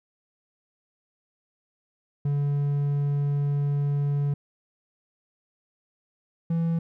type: tone pair in turn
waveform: triangle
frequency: 143.2 / 166.27 Hz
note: D3 / E3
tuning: -43 / +15 cents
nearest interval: minor third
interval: 258 cents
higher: second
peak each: -20 / -20 dBFS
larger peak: neither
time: 2.25-4.34 / 6.5-6.79 s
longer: first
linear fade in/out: 5 ms
effects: none